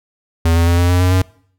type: tone with pitch steps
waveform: square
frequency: 82.9 / 84.45 / 86.02 / 87.63 / 89.26 / 90.93 / 92.62 Hz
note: E2 / E2 / F2 / F2 / F2 / F#2 / F#2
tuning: +10 / +42 / -26 / +6 / +38 / -30 / +2 cents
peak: -11 dBFS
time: 0.45-1.22 s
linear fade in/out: 5 ms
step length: 110 ms
effects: noise-tail reverb RT60 0.6 s tail -23 dB re dry